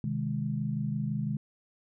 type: chord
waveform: sine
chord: Ab major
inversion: first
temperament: just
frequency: 129.78 / 155.74 / 207.7 Hz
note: C3 / Eb3 / Ab3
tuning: -14 / +2 / 0 cents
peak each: -33 dBFS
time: 0.04-1.37 s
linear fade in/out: 2 ms
effects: none